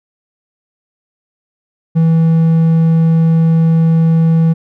triangle tone, 163.2 Hz, E3, 17 cents flat, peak -5 dBFS, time 1.95-4.54 s, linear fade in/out 20 ms, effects none

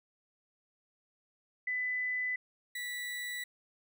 sine / 35% pulse tone pair in turn, 2000 / 1962.2 Hz, B6 / B6, +21 / -12 cents, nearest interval unison, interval 33 cents, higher first, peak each -31 / -35 dBFS, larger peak first, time 1.67-2.36 / 2.75-3.44 s, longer neither, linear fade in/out 5 ms, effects none

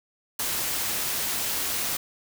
white noise, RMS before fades -28 dBFS, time 0.39-1.97 s, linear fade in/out 5 ms, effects none

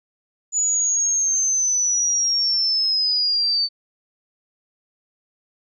sine linear sweep, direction down, 6950 to 4535 Hz, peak -17 dBFS, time 0.52-3.69 s, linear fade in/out 50 ms, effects none

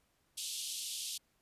pink band-pass noise, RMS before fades -41 dBFS, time 0.37-1.18 s, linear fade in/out 10 ms, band 3000 to 12000 Hz, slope 48 dB/octave, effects pink hiss -75 dBFS RMS until 1.41 s + resampled to 32000 Hz

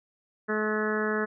harmonic tone with a mistuned harmonic, 214.3 Hz, A3, 45 cents flat, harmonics 1 / 2 / 3 / 4 / 5 / 6 / 7 / 8 / 9, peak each -31 / -29 / -37 / -42 / -38 / -36 / -35 / -33 / -43 dBFS, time 0.48-1.26 s, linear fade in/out 20 ms, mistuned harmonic 7, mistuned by -16 cents, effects none

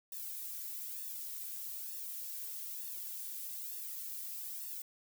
violet noise with flanger, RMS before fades -43 dBFS, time 0.12-4.82 s, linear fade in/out 2 ms, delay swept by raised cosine 1.1 to 2.6 ms, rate 1.1 Hz, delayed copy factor +1, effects none

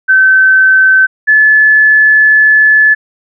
sine tone pair in turn, 1536 / 1726.4 Hz, G6 / A6, -36 / -33 cents, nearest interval major second, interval 203 cents, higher second, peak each -3 dBFS, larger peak neither, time 0.08-1.07 / 1.27-2.95 s, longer second, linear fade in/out 20 ms, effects none

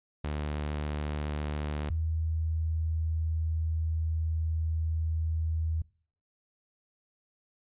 sawtooth / sine tone pair in turn, 74.4 / 80.29 Hz, D2 / E2, +23 / -45 cents, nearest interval minor second, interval 132 cents, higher second, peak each -27 dBFS, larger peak neither, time 0.24-1.9 / 1.9-5.82 s, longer second, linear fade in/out 5 ms, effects noise-tail reverb RT60 0.5 s tail -23 dB re dry + resampled to 8000 Hz

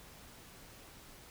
silence, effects pink hiss -55 dBFS RMS until 1.3 s

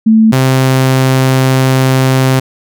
sine / sawtooth tone pair in turn, 220.8 / 131.29 Hz, A3 / C3, +6 / +6 cents, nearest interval major sixth, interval 900 cents, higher first, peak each -3 dBFS, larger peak neither, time 0.06-0.32 / 0.32-2.4 s, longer second, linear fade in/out 10 ms, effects none

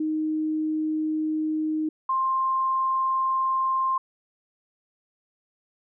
sine tone pair in turn, 311.1 / 1054.3 Hz, D#4 / C6, 0 / +13 cents, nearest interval octave + major sixth, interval 2113 cents, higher second, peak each -23 / -21 dBFS, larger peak second, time 0-1.89 / 2.09-3.98 s, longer neither, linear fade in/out 5 ms, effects none

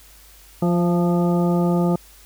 harmonic tone with a mistuned harmonic, 174.61 Hz, F3, in tune, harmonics 1 / 2 / 3 / 4 / 5 / 7, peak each -17 / -23 / -27 / -29 / -31 / -34 dBFS, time 0.62-1.96 s, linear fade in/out 5 ms, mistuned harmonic 4, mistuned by -32 cents, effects added 50 Hz sine -49 dBFS peak until 2.25 s + white hiss -49 dBFS RMS until 2.25 s

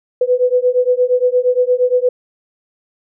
sine beating tone pair, 494.4 / 503 Hz, B4 / B4, +2 / +32 cents, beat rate 8.6 Hz, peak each -14 dBFS, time 0.21-2.09 s, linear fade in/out 5 ms, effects none

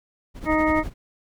brown noise with tremolo, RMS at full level -29 dBFS, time 0.34-0.94 s, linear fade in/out 50 ms, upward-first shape triangle, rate 12 Hz, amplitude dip 85%
harmonic tone, 311.1 Hz, D#4, in tune, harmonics 1 / 2 / 3 / 4 / 6 / 7, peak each -21 / -24 / -26 / -27 / -29 / -29 dBFS, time 0.45-0.84 s, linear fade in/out 50 ms
effects none

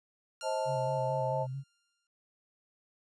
10% pulse tone with exponential decay, 1396.9 Hz, F6, in tune, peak -33 dBFS, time 0.41-2.07 s, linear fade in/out 1 ms, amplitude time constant 360 ms
sine chord, A diminished, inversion first, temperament just, 528 / 633.6 / 880 Hz, C5 / Eb5 / A5, +16 / +31 / 0 cents, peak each -34 dBFS, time 0.42-1.47 s, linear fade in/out 50 ms
sine tone with vibrato, 133.6 Hz, C3, 36 cents sharp, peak -35 dBFS, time 0.65-1.64 s, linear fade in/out 50 ms, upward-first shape square, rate 4.5 Hz, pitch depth 46 cents each way
effects resampled to 22050 Hz

